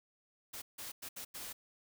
white noise bursts at uneven times, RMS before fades -45 dBFS, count 5, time 0.53-0.62 / 0.78-0.92 / 1.02-1.09 / 1.16-1.25 / 1.34-1.53 s, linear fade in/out 10 ms, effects none

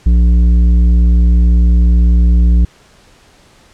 triangle tone with tanh clipping, 59 Hz, A#1, 22 cents sharp, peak -7 dBFS, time 0.06-2.65 s, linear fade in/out 5 ms, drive 13 dB, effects pink hiss -46 dBFS RMS until 3.73 s + low-pass 8000 Hz 12 dB/octave

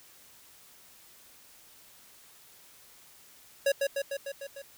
square tone with echo, 555 Hz, C#5, 2 cents sharp, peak -23 dBFS, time 3.66-3.72 s, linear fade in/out 5 ms, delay 150 ms, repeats 6, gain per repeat -3 dB, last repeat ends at 4.62 s, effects white hiss -56 dBFS RMS until 4.77 s

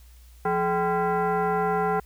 sine tone with frequency modulation, 174.7 Hz, F3, 1 cent sharp, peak -21 dBFS, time 0.45-2 s, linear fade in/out 5 ms, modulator 601 Hz, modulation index 1.8, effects added 60 Hz sine -47 dBFS peak until 2.05 s + white hiss -59 dBFS RMS until 2.05 s

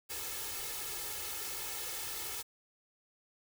white noise with comb filter, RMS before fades -40 dBFS, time 0.09-2.43 s, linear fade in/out 20 ms, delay 2.3 ms, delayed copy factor +0.85, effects none

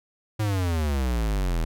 square exponential sweep, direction down, 110 to 39.17 Hz, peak -23 dBFS, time 0.39-1.65 s, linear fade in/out 10 ms, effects none

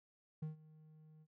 triangle tone with ADSR envelope, 155.56 Hz, D#3, in tune, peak -36 dBFS, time 0.42-1.27 s, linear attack 8 ms, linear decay 130 ms, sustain -21 dB, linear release 52 ms, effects none

